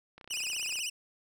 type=click train; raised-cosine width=0.3 ms; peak=-33 dBFS; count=20; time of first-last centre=0.18-0.789 s; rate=31.2 Hz
type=tone with vibrato; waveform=20% pulse; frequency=2714 Hz; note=E7; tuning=50 cents sharp; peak=-27 dBFS; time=0.3-0.9 s; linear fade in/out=10 ms; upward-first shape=sine; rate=16 Hz; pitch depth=180 cents each way
effects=none